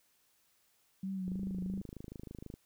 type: tone with vibrato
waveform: sine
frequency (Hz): 188.3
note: F#3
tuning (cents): +31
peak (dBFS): -35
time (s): 1.03-1.81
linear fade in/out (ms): 5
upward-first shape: sine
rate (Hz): 3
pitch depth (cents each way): 47
type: click train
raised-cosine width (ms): 3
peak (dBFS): -32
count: 34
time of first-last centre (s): 1.28-2.54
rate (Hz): 26.2
effects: white hiss -72 dBFS RMS until 2.65 s